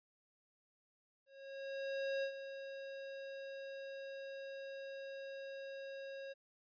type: tone with ADSR envelope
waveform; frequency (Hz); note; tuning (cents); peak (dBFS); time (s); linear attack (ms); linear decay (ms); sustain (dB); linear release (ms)
square; 545; C#5; -29; -36; 1.26-6.34; 970; 85; -10; 22
effects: resampled to 11025 Hz